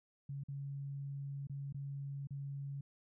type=tone with dropouts; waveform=sine; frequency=139.6 Hz; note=C#3; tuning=13 cents sharp; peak=-40 dBFS; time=0.29-2.81 s; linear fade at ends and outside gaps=5 ms; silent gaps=0.437-0.484 / 1.471-1.496 / 1.726-1.744 / 2.272-2.306 s; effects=none